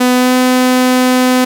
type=tone with pitch glide; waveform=sawtooth; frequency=250 to 253.5 Hz; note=B3 to B3; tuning=+21 to +45 cents; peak=-4 dBFS; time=0-1.45 s; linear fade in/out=10 ms; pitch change=+24 cents; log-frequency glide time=0.14-0.34 s; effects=none